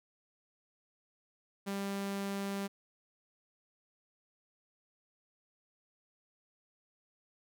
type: tone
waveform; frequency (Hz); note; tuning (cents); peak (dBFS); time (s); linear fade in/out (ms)
sawtooth; 198; G3; +18; -31; 1.66-2.68; 20
effects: none